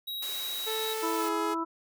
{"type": "tone", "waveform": "square", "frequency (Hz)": 3832, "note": "A#7", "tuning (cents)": 47, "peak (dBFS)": -34, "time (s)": [0.07, 0.94], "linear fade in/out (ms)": 10}
{"type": "high-pass noise", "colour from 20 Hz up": "white", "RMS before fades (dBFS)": -40, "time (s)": [0.22, 1.29], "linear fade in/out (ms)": 5, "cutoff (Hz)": 310, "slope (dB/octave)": 24}
{"type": "tone with pitch glide", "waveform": "sawtooth", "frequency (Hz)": [440, 420.4], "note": ["A4", "G#4"], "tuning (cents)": [0, 21], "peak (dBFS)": -28, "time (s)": [0.66, 1.55], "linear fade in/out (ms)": 20, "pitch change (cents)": -79, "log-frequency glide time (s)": [1.16, 1.3]}
{"type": "harmonic tone", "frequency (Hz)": 329.6, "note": "E4", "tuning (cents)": 0, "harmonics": [1, 2, 3, 4], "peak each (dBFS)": [-32, -44, -33, -34], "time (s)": [1.02, 1.65], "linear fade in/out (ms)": 20}
{"effects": []}